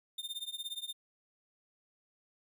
45% pulse tone with tremolo, 3626 Hz, A#7, 49 cents flat, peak -35 dBFS, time 0.18-0.93 s, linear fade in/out 5 ms, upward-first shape triangle, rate 17 Hz, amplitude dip 100%, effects none

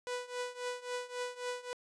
sawtooth tone with tremolo, 493.9 Hz, B4, in tune, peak -30 dBFS, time 0.07-1.73 s, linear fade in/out 0 ms, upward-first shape triangle, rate 3.7 Hz, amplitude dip 90%, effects resampled to 22050 Hz

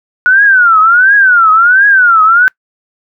sine tone with vibrato, 1450 Hz, F#6, 35 cents flat, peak -3 dBFS, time 0.26-2.48 s, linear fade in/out 0 ms, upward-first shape triangle, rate 1.4 Hz, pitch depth 250 cents each way, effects noise-tail reverb RT60 0.1 s tail -25 dB re dry

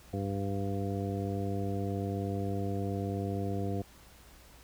harmonic tone, 99 Hz, G2, 18 cents sharp, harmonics 1 / 2 / 3 / 4 / 5 / 7, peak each -34 / -37 / -39 / -40 / -41 / -42 dBFS, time 0.13-3.82 s, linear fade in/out 5 ms, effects added 60 Hz sine -57 dBFS peak until 4.63 s + pink hiss -57 dBFS RMS until 4.63 s

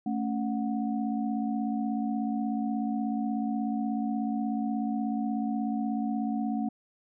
sine tone cluster, 221 / 277.5 / 733 Hz, A3 / C#4 / F#5, +8 / +2 / -16 cents, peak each -29 / -32 / -37 dBFS, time 0.06-6.69 s, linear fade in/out 5 ms, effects none

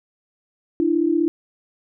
sine tone pair together, 301 / 337 Hz, D4 / E4, +43 / +38 cents, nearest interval major second, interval 195 cents, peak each -20 / -18 dBFS, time 0.8-1.28 s, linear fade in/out 0 ms, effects none

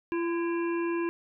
harmonic tone with a mistuned harmonic, 340.1 Hz, F4, 46 cents flat, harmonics 1 / 3 / 5 / 7 / 8, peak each -27 / -37 / -41 / -44 / -45 dBFS, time 0.12-1.09 s, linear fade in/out 0 ms, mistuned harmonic 5, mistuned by -56 cents, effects none

